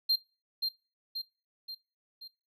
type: tone with echo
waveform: triangle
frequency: 4186 Hz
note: C8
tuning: in tune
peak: -22 dBFS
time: 0.09-0.16 s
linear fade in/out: 10 ms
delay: 530 ms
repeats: 4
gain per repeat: -5 dB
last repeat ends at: 2.28 s
effects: noise-tail reverb RT60 0.3 s tail -20 dB re dry